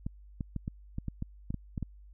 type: clicks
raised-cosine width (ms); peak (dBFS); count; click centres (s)
5; -22; 11; 0.065 / 0.408 / 0.563 / 0.679 / 0.984 / 1.083 / 1.224 / 1.505 / 1.543 / 1.778 / 1.827
effects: added 50 Hz sine -50 dBFS peak until 2.13 s